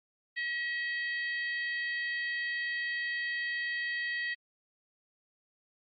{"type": "harmonic tone", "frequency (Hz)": 639, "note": "D#5", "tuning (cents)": 46, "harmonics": [3, 4, 5, 6, 7], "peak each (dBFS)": [-32, -44, -45, -49, -48], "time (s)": [0.36, 4.35], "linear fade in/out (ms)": 20, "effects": ["Opus 32 kbps"]}